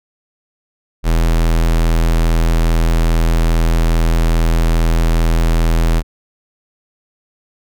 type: tone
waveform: square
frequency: 41.2 Hz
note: E1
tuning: in tune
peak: -11 dBFS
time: 1.03-6.03 s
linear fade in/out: 50 ms
effects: none